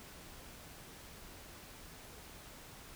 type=silence; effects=pink hiss -53 dBFS RMS until 2.95 s